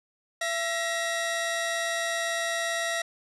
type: tone pair together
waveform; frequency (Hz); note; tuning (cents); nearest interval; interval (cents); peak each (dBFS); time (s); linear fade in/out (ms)
sawtooth; 672.6 / 1900; E5 / A#6; +35 / +33; octave + tritone; 1798; -26 / -26; 0.41-3.02; 5
effects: resampled to 24000 Hz + 10-bit